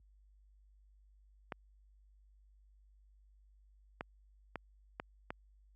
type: clicks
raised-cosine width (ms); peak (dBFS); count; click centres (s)
0.5; -24; 5; 1.522 / 4.009 / 4.557 / 4.999 / 5.305
effects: added 50 Hz sine -53 dBFS peak until 5.75 s + high-pass 80 Hz 12 dB/octave